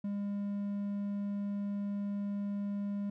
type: tone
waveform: triangle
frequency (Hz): 202.2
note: G#3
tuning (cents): -46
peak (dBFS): -31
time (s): 0.04-3.1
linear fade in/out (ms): 5
effects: none